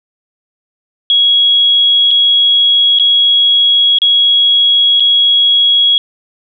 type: tone with dropouts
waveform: sine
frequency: 3322 Hz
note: G#7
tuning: in tune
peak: -6 dBFS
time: 1.1-5.98 s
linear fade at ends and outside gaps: 1 ms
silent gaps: 2.108-2.112 / 2.988-2.997 / 3.986-4.018 / 4.998-5.004 s
effects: none